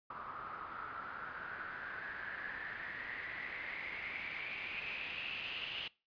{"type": "noise with low-pass filter sweep", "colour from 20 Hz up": "white", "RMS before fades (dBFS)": -44, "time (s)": [0.1, 5.88], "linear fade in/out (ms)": 5, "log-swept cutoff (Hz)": [1200, 2900], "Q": 7.5, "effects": ["noise-tail reverb RT60 0.3 s tail -22 dB re dry", "resampled to 11025 Hz"]}